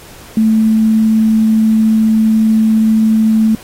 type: tone with quantisation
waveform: sine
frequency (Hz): 220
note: A3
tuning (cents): 0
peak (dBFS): -7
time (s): 0.37-3.55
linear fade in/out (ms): 2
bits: 6
effects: pink hiss -37 dBFS RMS until 3.63 s + AAC 48 kbps